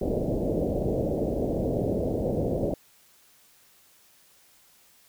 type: low-pass noise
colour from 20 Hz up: white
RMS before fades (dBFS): -27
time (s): 0.01-2.74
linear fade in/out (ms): 2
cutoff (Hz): 610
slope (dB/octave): 48
effects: white hiss -59 dBFS RMS until 5.08 s